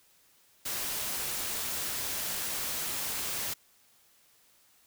white noise, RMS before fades -34 dBFS, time 0.65-3.54 s, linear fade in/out 10 ms, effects white hiss -64 dBFS RMS until 4.86 s

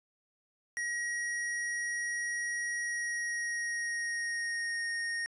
square tone with pitch glide, 1900 to 1855.5 Hz, A#6 to A#6, +33 to -9 cents, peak -33 dBFS, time 0.77-5.26 s, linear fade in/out 0 ms, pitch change -42 cents, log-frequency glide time 2.76-4.87 s, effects resampled to 24000 Hz

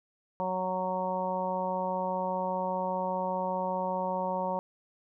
harmonic tone, 185 Hz, F#3, in tune, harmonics 1 / 2 / 3 / 4 / 5 / 6, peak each -37 / -43 / -33 / -38 / -32 / -43 dBFS, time 0.4-4.59 s, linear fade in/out 0 ms, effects none

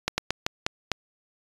slowing click train, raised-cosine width 0.2 ms, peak -6 dBFS, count 6, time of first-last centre 0.08-0.917 s, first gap 100 ms, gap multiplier 1.26, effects resampled to 24000 Hz

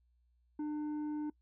sine tone with tanh clipping, 300 Hz, D4, 37 cents sharp, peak -36 dBFS, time 0.59-1.3 s, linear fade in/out 5 ms, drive 6 dB, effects noise-tail reverb RT60 0.1 s tail -23 dB re dry + added 60 Hz sine -69 dBFS peak until 1.41 s

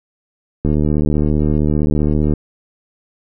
click train, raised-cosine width 3 ms, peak -4 dBFS, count 128, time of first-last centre 0.65-2.337 s, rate 75.3 Hz, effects none

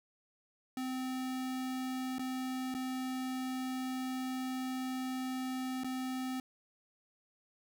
square tone with dropouts, 258.2 Hz, C4, 23 cents flat, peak -36 dBFS, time 0.77-6.4 s, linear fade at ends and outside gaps 2 ms, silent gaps 2.184-2.193 / 2.742-2.748 / 5.836-5.844 s, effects none

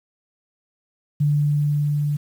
sine tone with level ramp, 146.83 Hz, D3, in tune, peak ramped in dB -15 to -19 dBFS, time 1.2-2.17 s, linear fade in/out 10 ms, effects 8-bit

